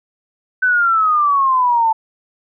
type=exponential sweep; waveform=sine; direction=down; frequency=1527 to 880 Hz; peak=-11 dBFS; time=0.62-1.93 s; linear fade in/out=10 ms; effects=none